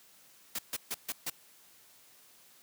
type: noise bursts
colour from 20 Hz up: white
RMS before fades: -35 dBFS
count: 5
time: 0.55-1.3 s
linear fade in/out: 5 ms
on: 38 ms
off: 140 ms
effects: white hiss -60 dBFS RMS until 2.62 s + high-pass 100 Hz 12 dB/octave